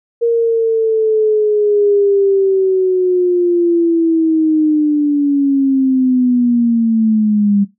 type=linear sweep; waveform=sine; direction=down; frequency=468.7 to 199 Hz; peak=-9 dBFS; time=0.21-7.65 s; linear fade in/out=20 ms; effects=noise-tail reverb RT60 0.2 s tail -18 dB re dry